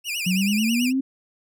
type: tone with vibrato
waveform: sawtooth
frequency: 2635 Hz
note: E7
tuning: 1 cent flat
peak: -22 dBFS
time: 0.04-0.93 s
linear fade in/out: 50 ms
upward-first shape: sine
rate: 9.2 Hz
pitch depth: 190 cents each way
type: exponential sweep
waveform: sine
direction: up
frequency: 178.5 to 272 Hz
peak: -19 dBFS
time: 0.26-1.01 s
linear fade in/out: 10 ms
effects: none